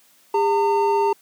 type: tone pair together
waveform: triangle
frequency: 403.9 / 908 Hz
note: G#4 / A#5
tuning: -48 / -46 cents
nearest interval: octave + major second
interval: 1402 cents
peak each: -17 dBFS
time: 0.34-1.13 s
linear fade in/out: 5 ms
effects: white hiss -56 dBFS RMS until 1.21 s + high-pass 150 Hz 12 dB/octave